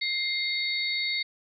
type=tone cluster; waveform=sine; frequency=2109 / 3745 / 4437 Hz; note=C7 / A#7 / C#8; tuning=+13 / +7 / +1 cents; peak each=-29 / -32 / -31 dBFS; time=0.01-1.23 s; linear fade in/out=10 ms; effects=none